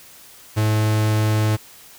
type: tone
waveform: 45% pulse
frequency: 107.6 Hz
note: A2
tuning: 38 cents flat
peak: -16 dBFS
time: 0.56-1.57 s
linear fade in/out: 20 ms
effects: white hiss -45 dBFS RMS until 1.98 s